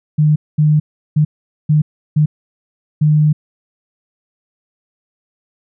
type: tone bursts at uneven times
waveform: sine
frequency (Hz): 151.7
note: D#3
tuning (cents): -44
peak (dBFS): -8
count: 6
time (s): 0.18-0.36 / 0.58-0.8 / 1.16-1.25 / 1.69-1.82 / 2.16-2.26 / 3.01-3.33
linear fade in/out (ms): 10
effects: none